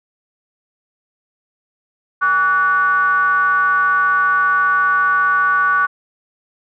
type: ring-modulated tone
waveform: triangle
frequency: 167.4 Hz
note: E3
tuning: 27 cents sharp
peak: -7 dBFS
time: 2.21-5.87 s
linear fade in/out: 20 ms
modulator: 1310 Hz
effects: none